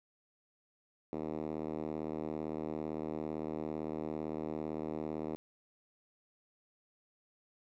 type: tone with band-pass filter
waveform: 5% pulse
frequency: 77.78 Hz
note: D#2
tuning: in tune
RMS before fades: -39 dBFS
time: 1.13-5.36 s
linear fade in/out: 0 ms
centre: 310 Hz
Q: 1.3
effects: none